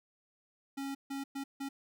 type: tone bursts at uneven times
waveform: square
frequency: 275 Hz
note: C#4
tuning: 14 cents flat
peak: -37 dBFS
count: 4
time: 0.77-0.95 / 1.1-1.24 / 1.35-1.44 / 1.6-1.69 s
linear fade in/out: 10 ms
effects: none